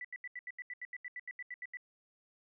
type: tone bursts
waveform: sine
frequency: 1975.5 Hz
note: B6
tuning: in tune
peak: -40 dBFS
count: 16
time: 0.01-1.771 s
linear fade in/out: 2 ms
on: 36 ms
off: 79 ms
effects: none